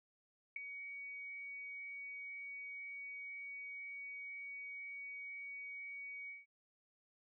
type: tone with ADSR envelope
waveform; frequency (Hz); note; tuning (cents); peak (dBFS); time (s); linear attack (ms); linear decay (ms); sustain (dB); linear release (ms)
sine; 2251; C#7; +26; -36; 0.56-6.46; 4; 8; -9; 170
effects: none